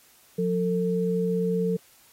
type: tone pair together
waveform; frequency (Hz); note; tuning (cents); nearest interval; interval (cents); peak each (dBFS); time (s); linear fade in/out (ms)
sine; 178.58 / 450; F3 / A4; +39 / +39; octave + major third; 1600; -25; 0.38-1.77; 10
effects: white hiss -57 dBFS RMS until 2.12 s + AAC 48 kbps